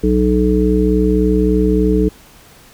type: harmonic tone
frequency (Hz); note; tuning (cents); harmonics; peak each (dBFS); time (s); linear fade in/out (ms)
61.74; B1; 0; 1 / 3 / 5 / 7; -16 / -16 / -16 / -16; 0.03-2.09; 10
effects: pink hiss -44 dBFS RMS until 2.73 s